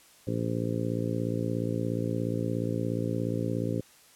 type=harmonic tone; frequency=57 Hz; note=A#1; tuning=38 cents flat; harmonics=2 / 3 / 4 / 5 / 6 / 7 / 8 / 9; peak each=-32 / -34 / -36 / -34 / -40 / -37 / -42 / -37 dBFS; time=0.27-3.81 s; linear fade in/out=5 ms; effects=white hiss -57 dBFS RMS until 4.15 s + low-pass 12000 Hz 12 dB/octave